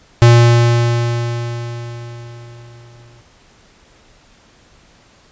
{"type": "tone with exponential decay", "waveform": "square", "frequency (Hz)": 118.5, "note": "A#2", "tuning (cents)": 29, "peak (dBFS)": -4, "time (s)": [0.22, 3.21], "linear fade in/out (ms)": 0, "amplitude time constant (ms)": 650, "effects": ["pink hiss -49 dBFS RMS until 5.31 s", "resampled to 16000 Hz"]}